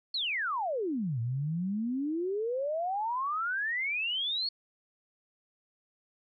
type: exponential two-way sweep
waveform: sine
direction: down then up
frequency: 4435 to 112.3 to 4435 Hz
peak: -29 dBFS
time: 0.14-4.49 s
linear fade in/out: 5 ms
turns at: 1.2 s
effects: none